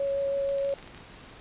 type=tone with vibrato; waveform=sine; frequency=554.4 Hz; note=C#5; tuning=in tune; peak=-25 dBFS; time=0-0.74 s; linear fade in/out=2 ms; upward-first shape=sine; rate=6.3 Hz; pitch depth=8 cents each way
type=clicks; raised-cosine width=0.2 ms; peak=-29 dBFS; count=10; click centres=0.49 / 0.584 / 0.648 / 0.692 / 0.727 / 0.786 / 0.827 / 0.876 / 0.947 / 0.977 s
effects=pink hiss -48 dBFS RMS until 1.4 s + resampled to 8000 Hz